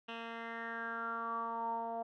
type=tone with low-pass filter sweep; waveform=10% pulse; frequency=229.9 Hz; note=A#3; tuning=24 cents flat; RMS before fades=-40 dBFS; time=0.08-2.03 s; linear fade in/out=10 ms; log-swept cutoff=2700 to 740 Hz; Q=7.4; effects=none